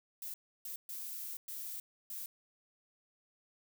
violet noise bursts at uneven times, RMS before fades -43 dBFS, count 5, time 0.22-0.34 / 0.65-0.76 / 0.89-1.37 / 1.48-1.8 / 2.1-2.26 s, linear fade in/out 2 ms, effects none

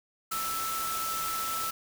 sine tone in noise, 1320 Hz, E6, 2 cents sharp, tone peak -32 dBFS, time 0.31-1.71 s, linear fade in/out 10 ms, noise white, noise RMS -35 dBFS, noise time 0.31-1.71 s, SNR 0 dB, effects none

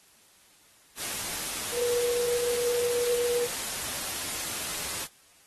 sine tone in noise, 482.4 Hz, B4, 41 cents flat, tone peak -25 dBFS, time 1.72-3.48 s, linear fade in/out 50 ms, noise white, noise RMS -33 dBFS, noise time 0.96-5.08 s, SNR +5 dB, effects white hiss -59 dBFS RMS until 5.46 s + AAC 32 kbps

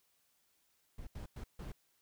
brown noise bursts at uneven times, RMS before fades -45 dBFS, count 4, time 0.98-1.07 / 1.15-1.26 / 1.36-1.44 / 1.59-1.72 s, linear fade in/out 5 ms, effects white hiss -75 dBFS RMS until 2.01 s

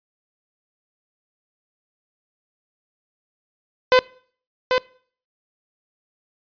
sawtooth tone with echo, 508 Hz, B4, 49 cents sharp, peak -7 dBFS, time 3.92-3.99 s, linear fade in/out 0 ms, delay 790 ms, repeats 1, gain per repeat -5 dB, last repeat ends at 4.78 s, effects noise-tail reverb RT60 0.5 s tail -22 dB re dry + resampled to 11025 Hz

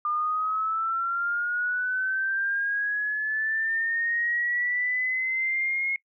sine linear sweep, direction up, 1200 to 2165 Hz, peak -24 dBFS, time 0.05-5.96 s, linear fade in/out 2 ms, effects noise-tail reverb RT60 0.1 s tail -21 dB re dry

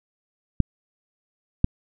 clicks, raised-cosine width 5 ms, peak -4 dBFS, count 2, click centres 0.603 / 1.644 s, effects none

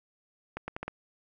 accelerating click train, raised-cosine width 0.5 ms, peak -20 dBFS, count 5, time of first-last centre 0.57-0.88 s, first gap 110 ms, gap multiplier 0.77, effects none

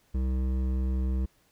triangle tone with hard clipping, 64.5 Hz, C2, 24 cents flat, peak -27 dBFS, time 0.14-1.26 s, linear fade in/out 10 ms, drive 15 dB, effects pink hiss -66 dBFS RMS until 1.51 s

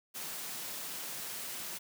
white high-pass noise, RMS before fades -41 dBFS, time 0.14-1.79 s, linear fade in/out 20 ms, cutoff 110 Hz, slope 48 dB/octave, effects none

